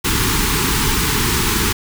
pink band-stop noise, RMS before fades -17 dBFS, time 0.04-1.73 s, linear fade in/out 10 ms, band 450 to 840 Hz, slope 96 dB/octave, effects none

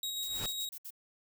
sawtooth tone with tremolo, 3802 Hz, A#7, 33 cents sharp, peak -31 dBFS, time 0.03-0.69 s, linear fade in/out 2 ms, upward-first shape square, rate 7.3 Hz, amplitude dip 25%
pink noise with exponential growth, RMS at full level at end -36 dBFS, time 0.18-0.46 s, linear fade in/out 2 ms, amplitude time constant 60 ms
violet noise bursts, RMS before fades -44 dBFS, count 6, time 0.22-0.907 s, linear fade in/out 10 ms, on 62 ms, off 63 ms
effects none

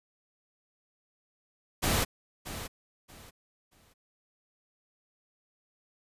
pink noise with echo, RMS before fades -27 dBFS, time 1.82-2.05 s, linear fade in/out 20 ms, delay 630 ms, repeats 3, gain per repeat -12 dB, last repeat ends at 3.94 s, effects resampled to 32000 Hz

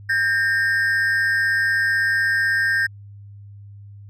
triangle ring-modulated tone, 1711 Hz, A6, 49 cents flat, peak -12 dBFS, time 0.09-2.87 s, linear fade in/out 10 ms, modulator 118 Hz, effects added 101 Hz sine -38 dBFS peak until 4.09 s

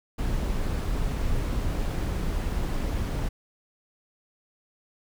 brown noise, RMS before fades -27 dBFS, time 0.18-3.29 s, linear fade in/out 10 ms, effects none

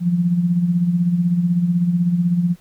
sine tone with tremolo, 174.61 Hz, F3, in tune, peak -12 dBFS, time 0-2.56 s, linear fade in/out 50 ms, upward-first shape sine, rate 16 Hz, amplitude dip 55%, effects pink hiss -54 dBFS RMS until 2.6 s

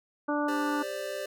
harmonic tone, 293.7 Hz, D4, in tune, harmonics 1 / 2 / 3 / 4 / 5, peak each -29 / -32 / -34 / -35 / -36 dBFS, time 0.28-0.83 s, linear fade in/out 10 ms
square chord, G suspended fourth, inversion none, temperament equal with one note detuned, 396.6 / 523.3 / 587.3 Hz, G4 / C5 / D5, +20 / 0 / 0 cents, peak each -41 / -39 / -36 dBFS, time 0.48-1.26 s, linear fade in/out 5 ms
effects none

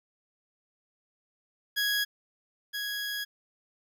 20% pulse tone pair in turn, 1661.2 / 1661.2 Hz, G#6 / G#6, 0 / 0 cents, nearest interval unison, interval 0 cents, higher neither, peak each -21 / -27 dBFS, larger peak first, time 1.76-2.05 / 2.73-3.25 s, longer second, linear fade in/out 20 ms, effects none

